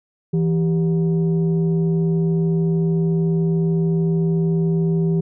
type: tone pair together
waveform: sine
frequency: 164.81 / 392 Hz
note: E3 / G4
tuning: 0 / 0 cents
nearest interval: octave + minor third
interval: 1500 cents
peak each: -15 / -22 dBFS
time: 0.33-5.21 s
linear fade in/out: 10 ms
effects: tanh soft clip ceiling -11 dBFS